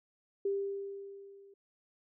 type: tone with level ramp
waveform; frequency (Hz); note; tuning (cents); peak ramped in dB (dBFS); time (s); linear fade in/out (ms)
sine; 396.5; G4; +20; -28 to -55; 0.45-1.54; 5
effects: none